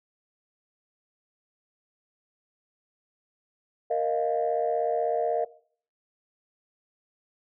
sine chord, Bb suspended fourth, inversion none, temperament equal, 466.2 / 622.3 / 698.5 Hz, Bb4 / Eb5 / F5, 0 / 0 / 0 cents, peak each -27 dBFS, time 3.9-5.45 s, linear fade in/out 10 ms, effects noise-tail reverb RT60 0.5 s tail -19 dB re dry + tanh soft clip ceiling -16 dBFS

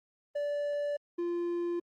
triangle tone pair in turn, 581 / 346.2 Hz, D5 / F4, -19 / -15 cents, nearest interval major sixth, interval 896 cents, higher first, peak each -28 dBFS, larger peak neither, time 0.35-0.97 / 1.18-1.8 s, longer neither, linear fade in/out 10 ms, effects Opus 24 kbps

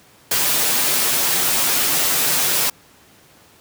white noise with comb filter, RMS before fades -18 dBFS, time 0.31-2.7 s, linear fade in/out 5 ms, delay 9.5 ms, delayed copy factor -0.65, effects pink hiss -50 dBFS RMS until 3.6 s + high-pass 100 Hz 12 dB/octave

